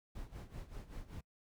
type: noise with tremolo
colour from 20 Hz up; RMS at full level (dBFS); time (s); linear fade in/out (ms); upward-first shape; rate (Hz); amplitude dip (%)
brown; -45; 0.15-1.21; 5; sine; 5.2; 80
effects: noise-tail reverb RT60 0.1 s tail -25 dB re dry